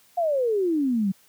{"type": "exponential sweep", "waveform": "sine", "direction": "down", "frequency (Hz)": [720, 185], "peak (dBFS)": -20, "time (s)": [0.17, 1.12], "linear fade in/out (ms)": 10, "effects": ["white hiss -58 dBFS RMS until 1.28 s", "high-pass 80 Hz 12 dB/octave"]}